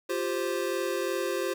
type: chord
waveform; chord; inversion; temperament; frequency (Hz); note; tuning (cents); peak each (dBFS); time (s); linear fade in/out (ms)
square; F suspended second; none; equal; 349.2 / 392 / 523.3; F4 / G4 / C5; 0 / 0 / 0; -33; 0.09-1.54; 10
effects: 9-bit